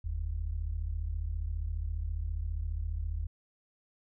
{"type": "tone pair together", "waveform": "sine", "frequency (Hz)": [44.25, 79], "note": ["F1", "D#2"], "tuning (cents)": [23, 27], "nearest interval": "minor seventh", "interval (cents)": 1004, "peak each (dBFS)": [-34, -34], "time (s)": [0.04, 3.27], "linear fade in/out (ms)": 10, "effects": []}